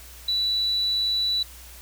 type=tone; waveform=sine; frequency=3951 Hz; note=B7; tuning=in tune; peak=-21 dBFS; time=0.28-1.43 s; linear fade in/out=5 ms; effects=added 60 Hz sine -45 dBFS peak until 1.81 s + white hiss -46 dBFS RMS until 1.81 s